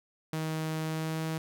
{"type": "tone with pitch glide", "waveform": "sawtooth", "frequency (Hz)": [158.1, 159.84], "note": ["D#3", "D#3"], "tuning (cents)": [28, 47], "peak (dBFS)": -27, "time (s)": [0.33, 1.38], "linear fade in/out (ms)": 2, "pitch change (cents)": 19, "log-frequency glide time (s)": [0.83, 1.23], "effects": []}